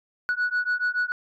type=beating tone pair; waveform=sine; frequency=1467 / 1474 Hz; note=F#6 / F#6; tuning=-15 / -7 cents; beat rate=7 Hz; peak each=-24 dBFS; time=0.29-1.12 s; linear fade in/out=0 ms; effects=tanh soft clip ceiling -19 dBFS